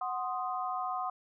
sine chord, C diminished, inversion second, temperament equal, 740 / 1046.5 / 1244.5 Hz, Gb5 / C6 / Eb6, 0 / 0 / 0 cents, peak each -35 / -37 / -37 dBFS, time 0.01-1.1 s, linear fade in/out 5 ms, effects none

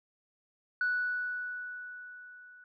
sine tone with level ramp, 1478 Hz, F#6, 2 cents flat, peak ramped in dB -25 to -52 dBFS, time 0.81-2.64 s, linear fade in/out 2 ms, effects tanh soft clip ceiling -23 dBFS

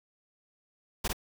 pink noise with echo, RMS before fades -30 dBFS, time 1.04-1.08 s, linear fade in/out 10 ms, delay 51 ms, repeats 1, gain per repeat -2 dB, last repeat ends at 1.131 s, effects none

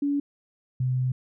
sine tone pair in turn, 285 / 127.84 Hz, C#4 / C3, +48 / -40 cents, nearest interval octave + major second, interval 1388 cents, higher first, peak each -22 dBFS, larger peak neither, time 0.02-0.2 / 0.8-1.12 s, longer second, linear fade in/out 5 ms, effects none

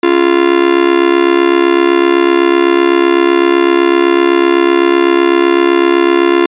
45% pulse tone with amplitude modulation, 346.7 Hz, F4, 13 cents flat, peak -3 dBFS, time 0.03-6.46 s, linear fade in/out 5 ms, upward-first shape sine, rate 67.9 Hz, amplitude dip 85%, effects resampled to 8000 Hz

